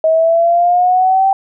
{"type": "exponential sweep", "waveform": "sine", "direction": "up", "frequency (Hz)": [635, 782], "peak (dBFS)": -8, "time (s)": [0.04, 1.33], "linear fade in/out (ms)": 2, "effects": []}